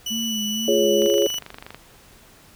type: tone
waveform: 30% pulse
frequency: 2960 Hz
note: F#7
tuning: in tune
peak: -22 dBFS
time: 0.06-1.39 s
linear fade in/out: 5 ms
type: tone with vibrato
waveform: sine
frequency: 219.3 Hz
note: A3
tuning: 6 cents flat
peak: -26 dBFS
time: 0.1-1.08 s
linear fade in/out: 20 ms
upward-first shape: sine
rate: 2.1 Hz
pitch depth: 67 cents each way
type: chord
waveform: sine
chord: Db major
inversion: first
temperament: just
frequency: 346.5 / 415.8 / 554.4 Hz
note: F4 / Ab4 / Db5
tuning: -14 / +2 / 0 cents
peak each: -22 / -19 / -20 dBFS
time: 0.68-1.27 s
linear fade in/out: 2 ms
type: click train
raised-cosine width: 0.3 ms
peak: -20 dBFS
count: 19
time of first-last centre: 1.02-1.746 s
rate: 24.8 Hz
effects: pink hiss -50 dBFS RMS until 2.55 s